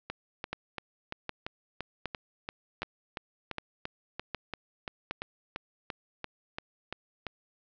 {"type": "two click trains", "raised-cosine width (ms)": 0.3, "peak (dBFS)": [-17, -19], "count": [7, 22], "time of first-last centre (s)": [[0.53, 5.11], [0.1, 7.267]], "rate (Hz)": [1.31, 2.93], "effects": ["low-pass 5000 Hz 12 dB/octave"]}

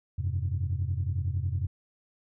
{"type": "chord", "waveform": "sine", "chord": "F suspended second", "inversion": "none", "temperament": "just", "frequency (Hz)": [87.31, 98.22, 130.96], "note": ["F2", "G2", "C3"], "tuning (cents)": [0, 4, 2], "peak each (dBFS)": [-29, -30, -33], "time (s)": [0.18, 1.67], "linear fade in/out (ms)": 10, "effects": ["tanh soft clip ceiling -20 dBFS"]}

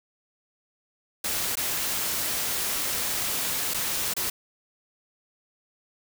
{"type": "noise with dropouts", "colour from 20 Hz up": "white", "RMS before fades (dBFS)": -28, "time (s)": [1.24, 4.3], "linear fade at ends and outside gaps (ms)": 5, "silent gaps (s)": [[1.555, 1.57], [3.738, 3.743], [4.138, 4.165]], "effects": []}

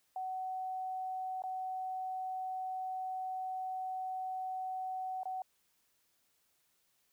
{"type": "tone with dropouts", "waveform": "sine", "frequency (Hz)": 750, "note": "F#5", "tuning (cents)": 23, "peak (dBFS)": -36, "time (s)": [0.16, 5.42], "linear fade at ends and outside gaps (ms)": 2, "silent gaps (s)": [[1.421, 1.437], [5.233, 5.255]], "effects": ["white hiss -75 dBFS RMS until 7.12 s"]}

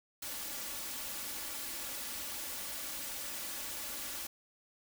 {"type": "noise with comb filter", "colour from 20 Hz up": "white", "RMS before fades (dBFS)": -41, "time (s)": [0.22, 4.27], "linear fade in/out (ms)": 5, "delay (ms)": 3.5, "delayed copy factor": 0.55, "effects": []}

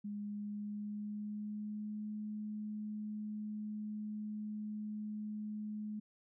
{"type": "tone with pitch glide", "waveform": "sine", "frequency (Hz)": [206, 211.9], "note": ["G#3", "G#3"], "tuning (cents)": [-14, 35], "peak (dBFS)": -39, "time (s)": [0.04, 6], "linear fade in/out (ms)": 10, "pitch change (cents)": 49, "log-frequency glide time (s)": [0.17, 2.09], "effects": []}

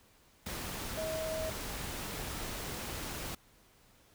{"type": "tone in noise", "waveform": "sine", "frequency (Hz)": 636, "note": "D#5", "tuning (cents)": 38, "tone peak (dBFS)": -35, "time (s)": [0.97, 1.5], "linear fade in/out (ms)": 5, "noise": "pink", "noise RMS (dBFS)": -40, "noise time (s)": [0.46, 3.35], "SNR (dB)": 2, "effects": ["pink hiss -64 dBFS RMS until 4.14 s"]}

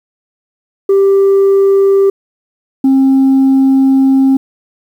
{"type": "tone pair in turn", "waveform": "sine", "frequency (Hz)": [392.6, 267.8], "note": ["G4", "C4"], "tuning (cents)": [3, 40], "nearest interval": "perfect fifth", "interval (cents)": 663, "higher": "first", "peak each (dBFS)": -3, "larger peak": "neither", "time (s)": [[0.89, 2.1], [2.84, 4.37]], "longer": "second", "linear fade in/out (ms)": 5, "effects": ["tanh soft clip ceiling -4 dBFS", "7-bit"]}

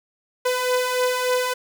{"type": "beating tone pair", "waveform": "sawtooth", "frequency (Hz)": [499.2, 502.6], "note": ["B4", "B4"], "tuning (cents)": [19, 30], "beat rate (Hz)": 3.4, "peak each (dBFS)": [-22, -17], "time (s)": [0.45, 1.54], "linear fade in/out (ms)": 10, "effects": []}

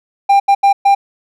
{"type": "tone bursts at uneven times", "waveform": "triangle", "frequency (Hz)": 796, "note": "G5", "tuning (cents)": 26, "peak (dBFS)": -4, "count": 4, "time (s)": [[0.29, 0.4], [0.48, 0.55], [0.63, 0.73], [0.85, 0.95]], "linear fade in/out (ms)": 10, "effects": []}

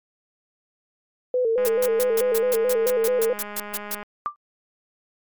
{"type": "tone with vibrato", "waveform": "sine", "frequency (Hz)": 476.6, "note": "A#4", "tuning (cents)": 38, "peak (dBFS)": -18, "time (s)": [1.34, 3.33], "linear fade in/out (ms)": 2, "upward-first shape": "square", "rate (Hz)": 4.6, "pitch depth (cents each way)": 90}
{"type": "click train", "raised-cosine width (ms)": 0.5, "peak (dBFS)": -21, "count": 508, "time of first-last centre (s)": [1.58, 4.029], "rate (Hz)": 207}
{"type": "noise bursts", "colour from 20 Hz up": "blue", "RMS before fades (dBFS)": -27, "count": 14, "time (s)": [1.65, 3.946], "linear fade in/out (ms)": 0, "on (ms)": 34, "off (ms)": 140}
{"type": "tone with exponential decay", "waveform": "sine", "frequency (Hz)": 1181, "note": "D6", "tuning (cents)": 9, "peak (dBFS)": -18, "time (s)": [4.26, 4.36], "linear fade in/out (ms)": 0, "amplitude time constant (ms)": 21}
{"effects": ["MP3 96 kbps"]}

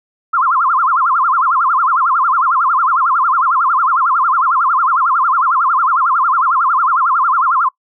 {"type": "tone with vibrato", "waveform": "sine", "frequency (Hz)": 1192, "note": "D6", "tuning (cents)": 25, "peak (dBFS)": -10, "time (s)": [0.33, 7.69], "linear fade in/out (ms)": 10, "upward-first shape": "sine", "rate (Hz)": 11, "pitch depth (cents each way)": 280, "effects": ["noise-tail reverb RT60 0.1 s tail -22 dB re dry"]}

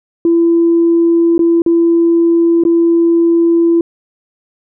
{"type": "tone with dropouts", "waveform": "sine", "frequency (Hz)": 336.5, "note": "E4", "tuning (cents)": 36, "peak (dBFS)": -6, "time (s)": [0.25, 3.81], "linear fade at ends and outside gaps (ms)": 2, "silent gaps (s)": [[1.38, 1.392], [1.62, 1.662], [2.637, 2.651]], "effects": ["tanh soft clip ceiling -2 dBFS"]}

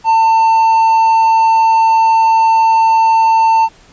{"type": "tone", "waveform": "triangle", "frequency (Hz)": 897, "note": "A5", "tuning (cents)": 33, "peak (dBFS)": -5, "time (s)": [0.04, 3.69], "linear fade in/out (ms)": 50, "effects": ["pink hiss -45 dBFS RMS until 3.92 s", "resampled to 16000 Hz"]}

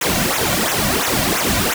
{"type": "noise with flanger", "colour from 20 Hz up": "pink", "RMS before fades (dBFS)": -18, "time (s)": [0.01, 1.74], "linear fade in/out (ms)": 5, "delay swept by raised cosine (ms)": [0.21, 2.41], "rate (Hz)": 2.9, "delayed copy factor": -0.95, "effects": []}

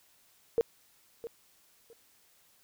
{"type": "tone with echo", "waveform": "sine", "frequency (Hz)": 462.8, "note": "A#4", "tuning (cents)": -13, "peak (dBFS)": -22, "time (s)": [0.58, 0.61], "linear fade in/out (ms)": 0, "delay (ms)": 660, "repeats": 2, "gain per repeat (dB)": -14, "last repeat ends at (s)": 1.93, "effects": ["white hiss -65 dBFS RMS until 2.63 s"]}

